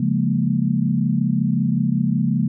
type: chord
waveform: sine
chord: Bb minor seventh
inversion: first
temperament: equal with one note detuned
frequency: 138.59 / 173.91 / 207.7 / 233.1 Hz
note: Db3 / F3 / Ab3 / Bb3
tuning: 0 / -7 / 0 / 0 cents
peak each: -22 dBFS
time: 0-2.48 s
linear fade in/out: 5 ms
effects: none